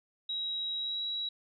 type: tone with pitch glide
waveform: sine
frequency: 3844 to 3882 Hz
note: B7 to B7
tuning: -48 to -31 cents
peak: -32 dBFS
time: 0.29-1.29 s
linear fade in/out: 5 ms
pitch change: +17 cents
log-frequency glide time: 0.75-1.03 s
effects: none